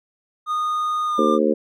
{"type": "tone with pitch glide", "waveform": "triangle", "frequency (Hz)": [1231, 1194.6], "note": ["D#6", "D6"], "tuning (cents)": [-19, 29], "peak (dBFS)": -18, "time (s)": [0.46, 1.39], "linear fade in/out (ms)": 50, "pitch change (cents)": -52, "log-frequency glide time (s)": [1.06, 1.24]}
{"type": "harmonic tone", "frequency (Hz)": 75.8, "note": "D#2", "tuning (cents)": -45, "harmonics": [3, 4, 5, 6, 7], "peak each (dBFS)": [-22, -22, -22, -22, -22], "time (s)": [1.18, 1.54], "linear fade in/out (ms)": 10}
{"effects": []}